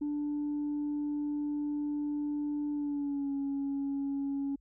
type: tone with pitch glide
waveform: sine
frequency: 293.7 to 278.3 Hz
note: D4 to C#4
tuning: 0 to +7 cents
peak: -29 dBFS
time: 0.01-4.56 s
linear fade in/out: 10 ms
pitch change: -93 cents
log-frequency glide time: 2.72-3.32 s
effects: tanh soft clip ceiling -28 dBFS + added 50 Hz sine -62 dBFS peak until 4.6 s

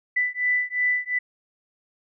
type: beating tone pair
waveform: sine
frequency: 1986 / 1988.8 Hz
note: B6 / B6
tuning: +9 / +12 cents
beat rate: 2.8 Hz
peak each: -24 dBFS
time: 0.16-1.19 s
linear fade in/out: 10 ms
effects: none

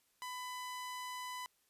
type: tone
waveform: sawtooth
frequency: 1000 Hz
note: B5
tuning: 21 cents sharp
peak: -38 dBFS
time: 0.22-1.46 s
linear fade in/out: 0 ms
effects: white hiss -75 dBFS RMS until 1.69 s + resampled to 32000 Hz

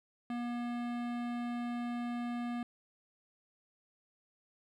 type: tone with hard clipping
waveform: sine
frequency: 240 Hz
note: B3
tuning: 49 cents flat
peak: -37 dBFS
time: 0.3-2.63 s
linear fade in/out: 2 ms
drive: 18 dB
effects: none

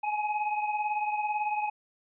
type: beating tone pair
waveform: square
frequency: 840 / 858 Hz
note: G#5 / A5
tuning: +19 / -44 cents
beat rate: 18 Hz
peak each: -29 / -36 dBFS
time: 0.03-1.7 s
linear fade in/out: 10 ms
effects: resampled to 8000 Hz

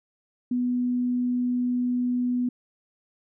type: tone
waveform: sine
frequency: 246.9 Hz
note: B3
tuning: in tune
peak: -22 dBFS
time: 0.51-2.49 s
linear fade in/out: 5 ms
effects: none

